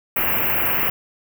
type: band-stop noise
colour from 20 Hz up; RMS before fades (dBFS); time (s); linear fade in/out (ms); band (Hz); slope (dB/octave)
white; -20; 0.16-0.9; 5; 2900 to 13000; 96
effects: none